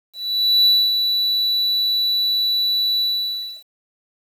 triangle tone with ADSR envelope, 3951 Hz, B7, in tune, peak -9 dBFS, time 0.13-3.64 s, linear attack 530 ms, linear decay 250 ms, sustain -6 dB, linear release 630 ms, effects 8-bit

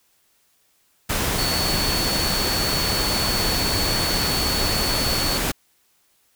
sine tone in noise, 4435 Hz, C#8, in tune, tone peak -24 dBFS, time 1.38-5.38 s, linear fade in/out 10 ms, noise pink, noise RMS -23 dBFS, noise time 1.09-5.52 s, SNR -4 dB, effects white hiss -63 dBFS RMS until 6.35 s

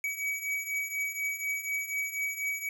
square beating tone pair, 2269 / 2273.1 Hz, C#7 / C#7, +40 / +43 cents, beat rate 4.1 Hz, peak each -37 / -33 dBFS, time 0.04-2.69 s, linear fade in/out 2 ms, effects none

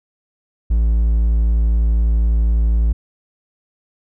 triangle tone, 56 Hz, A1, 31 cents sharp, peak -10 dBFS, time 0.7-2.93 s, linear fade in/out 10 ms, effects none

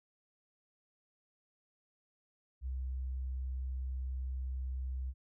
sine tone, 64.6 Hz, C2, 21 cents flat, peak -35 dBFS, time 2.61-5.14 s, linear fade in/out 50 ms, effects none

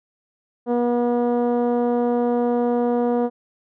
10% pulse tone with low-pass filter, 241 Hz, B3, 42 cents flat, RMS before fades -20 dBFS, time 0.66-3.3 s, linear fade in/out 50 ms, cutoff 510 Hz, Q 1.2, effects none

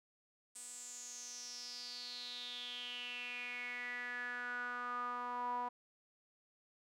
sawtooth tone with band-pass filter sweep, 244.9 Hz, B3, 14 cents flat, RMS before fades -44 dBFS, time 0.55-5.69 s, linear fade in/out 10 ms, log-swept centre 8400 to 910 Hz, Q 7.7, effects none

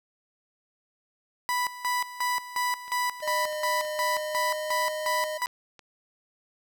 30% pulse tone with tremolo, 987.8 Hz, B5, in tune, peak -22 dBFS, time 1.49-5.46 s, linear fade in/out 0 ms, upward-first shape square, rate 2.8 Hz, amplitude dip 80%
click train, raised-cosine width 0.2 ms, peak -31 dBFS, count 10, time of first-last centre 2.88-5.793 s, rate 3.09 Hz
square tone with pitch glide, 610 to 616.4 Hz, D#5 to D#5, -34 to -16 cents, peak -31 dBFS, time 3.22-5.38 s, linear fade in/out 10 ms, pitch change +18 cents, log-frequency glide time 4.01-4.84 s
effects none

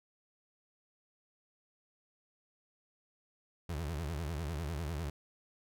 30% pulse tone with vibrato, 78 Hz, D#2, 5 cents sharp, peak -33 dBFS, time 3.69-5.1 s, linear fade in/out 5 ms, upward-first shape sine, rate 10 Hz, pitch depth 200 cents each way, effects none

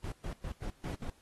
brown noise bursts at uneven times, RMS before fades -38 dBFS, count 6, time 0.04-0.12 / 0.24-0.33 / 0.44-0.52 / 0.62-0.7 / 0.84-0.95 / 1.02-1.1 s, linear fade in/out 2 ms, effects pink hiss -66 dBFS RMS until 1.21 s + AAC 32 kbps

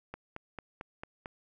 click train, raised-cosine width 0.5 ms, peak -25 dBFS, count 6, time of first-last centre 0.14-1.259 s, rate 4.47 Hz, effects none

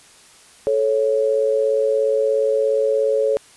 sine tone pair together, 436 / 553 Hz, A4 / C#5, -16 / -4 cents, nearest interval major third, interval 412 cents, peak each -18 dBFS, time 0.67-3.37 s, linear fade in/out 0 ms, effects white hiss -48 dBFS RMS until 3.56 s + resampled to 24000 Hz

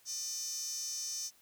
sawtooth tone with high-pass filter, 607 Hz, D#5, 43 cents flat, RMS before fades -39 dBFS, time 0.05-1.31 s, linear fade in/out 50 ms, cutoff 5900 Hz, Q 9.2, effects white hiss -65 dBFS RMS until 1.41 s

